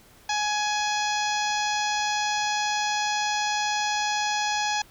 harmonic tone, 838 Hz, G#5, 15 cents sharp, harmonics 1 / 2 / 3 / 4 / 5 / 6 / 7 / 8, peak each -26 / -31 / -33 / -34 / -36 / -35 / -36 / -38 dBFS, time 0.29-4.82 s, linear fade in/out 5 ms, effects pink hiss -54 dBFS RMS until 4.9 s

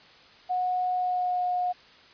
sine tone with pitch glide, 730 to 721.2 Hz, F#5 to F#5, -24 to -45 cents, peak -24 dBFS, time 0.49-1.73 s, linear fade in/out 20 ms, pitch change -21 cents, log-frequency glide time 0.93-1.45 s, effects white hiss -53 dBFS RMS until 2.13 s + resampled to 11025 Hz

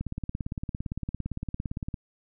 click train, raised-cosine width 5 ms, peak -19 dBFS, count 35, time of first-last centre 0.01-1.942 s, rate 17.6 Hz, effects none

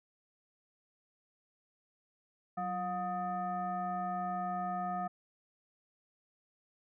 sine tone with frequency modulation, 718 Hz, F5, 48 cents sharp, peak -33 dBFS, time 2.57-5.08 s, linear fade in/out 10 ms, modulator 533 Hz, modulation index 0.95, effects none

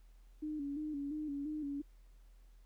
sine tone with vibrato, 293.7 Hz, D4, in tune, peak -37 dBFS, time 0.42-1.82 s, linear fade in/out 10 ms, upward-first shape square, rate 2.9 Hz, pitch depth 66 cents each way, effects added 41 Hz sine -57 dBFS peak until 2.65 s + pink hiss -75 dBFS RMS until 2.65 s

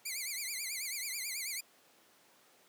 10% pulse tone with vibrato, 2207 Hz, C#7, 8 cents flat, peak -28 dBFS, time 0.05-1.61 s, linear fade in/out 10 ms, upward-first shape triangle, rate 9.2 Hz, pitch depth 190 cents each way, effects pink hiss -64 dBFS RMS until 2.68 s + high-pass 300 Hz 12 dB/octave

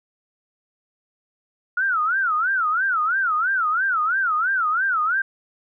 sine tone with vibrato, 1396.9 Hz, F6, in tune, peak -18 dBFS, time 1.77-5.22 s, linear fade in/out 5 ms, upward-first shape sine, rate 3 Hz, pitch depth 230 cents each way, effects none

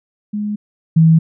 sine tone pair in turn, 208.7 / 161.88 Hz, G#3 / E3, +9 / -31 cents, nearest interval major third, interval 440 cents, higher first, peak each -18 / -6 dBFS, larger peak second, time 0.33-0.56 / 0.96-1.19 s, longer neither, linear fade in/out 10 ms, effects none

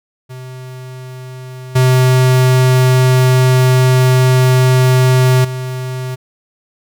square tone with level steps, 128.4 Hz, C3, 32 cents flat, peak -28 / -8 / -20 dBFS, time 0.29-6.16 s, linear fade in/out 20 ms, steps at 1.75 / 5.44 s, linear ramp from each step 10 ms, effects none

